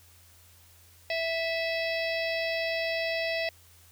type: harmonic tone with a mistuned harmonic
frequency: 659.3 Hz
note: E5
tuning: in tune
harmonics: 1 / 3 / 4 / 5 / 6 / 7 / 8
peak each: -30 / -34 / -35 / -43 / -41 / -41 / -41 dBFS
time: 1.1-3.49 s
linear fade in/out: 2 ms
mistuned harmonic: 4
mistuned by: -30 cents
effects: added 86 Hz sine -58 dBFS peak until 3.91 s + white hiss -58 dBFS RMS until 3.91 s